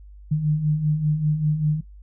sine beating tone pair, 148.2 / 153.3 Hz, D3 / D#3, +16 / -25 cents, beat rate 5.1 Hz, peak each -26 / -19 dBFS, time 0.31-1.81 s, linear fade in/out 10 ms, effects noise-tail reverb RT60 0.1 s tail -18 dB re dry + added 50 Hz sine -41 dBFS peak until 2.02 s

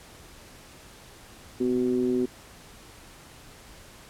triangle ring-modulated tone, 60.8 Hz, B1, 26 cents flat, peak -17 dBFS, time 1.6-2.26 s, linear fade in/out 10 ms, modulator 313 Hz, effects pink hiss -49 dBFS RMS until 4.09 s + low-pass 12000 Hz 12 dB/octave

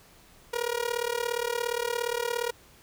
sawtooth tone with amplitude modulation, 476 Hz, A#4, 36 cents sharp, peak -20 dBFS, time 0.53-2.51 s, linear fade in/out 10 ms, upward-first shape sine, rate 37.2 Hz, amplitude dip 90%, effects pink hiss -56 dBFS RMS until 2.82 s

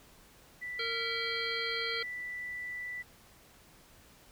sine tone, 1975.5 Hz, B6, in tune, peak -37 dBFS, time 0.61-3.03 s, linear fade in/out 20 ms
harmonic tone, 459.9 Hz, A#4, 23 cents flat, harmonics 1 / 3 / 5 / 7 / 9 / 10, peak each -40 / -40 / -40 / -39 / -40 / -44 dBFS, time 0.79-2.03 s, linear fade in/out 5 ms
effects pink hiss -59 dBFS RMS until 4.31 s

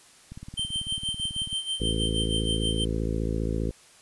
click train, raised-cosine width 5 ms, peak -27 dBFS, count 23, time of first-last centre 0.32-1.529 s, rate 18.2 Hz
square tone with tremolo, 3124 Hz, G7, 7 cents flat, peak -26 dBFS, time 0.57-2.85 s, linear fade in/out 10 ms, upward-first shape sine, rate 6.3 Hz, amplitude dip 75%
harmonic tone, 55 Hz, A1, in tune, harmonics 1 / 2 / 3 / 4 / 5 / 6 / 7 / 8 / 9, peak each -29 / -32 / -34 / -35 / -36 / -37 / -37 / -38 / -39 dBFS, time 1.8-3.71 s, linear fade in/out 5 ms
effects white hiss -54 dBFS RMS until 4.01 s + resampled to 24000 Hz

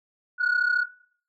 sine tone pair together, 1442 / 1475.7 Hz, F#6 / F#6, -45 / -5 cents, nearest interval unison, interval 40 cents, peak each -22 / -21 dBFS, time 0.38-0.86 s, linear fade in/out 50 ms, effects noise-tail reverb RT60 0.6 s tail -21 dB re dry + tanh soft clip ceiling -17 dBFS

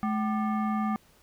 sine tone with frequency modulation, 214.3 Hz, A3, 45 cents flat, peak -25 dBFS, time 0.03-0.96 s, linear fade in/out 0 ms, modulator 981 Hz, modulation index 0.82, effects pink hiss -61 dBFS RMS until 1.22 s

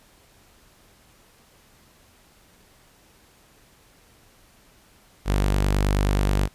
sawtooth tone, 49.39 Hz, G1, 14 cents sharp, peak -15 dBFS, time 5.25-6.49 s, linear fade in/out 50 ms, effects pink hiss -56 dBFS RMS until 6.54 s + resampled to 32000 Hz

